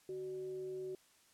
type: tone with frequency modulation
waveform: sine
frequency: 374.6 Hz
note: F#4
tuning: 21 cents sharp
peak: -40 dBFS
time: 0.09-0.95 s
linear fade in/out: 2 ms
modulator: 226 Hz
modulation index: 0.26
effects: white hiss -68 dBFS RMS until 1.33 s + low-pass 11000 Hz 12 dB/octave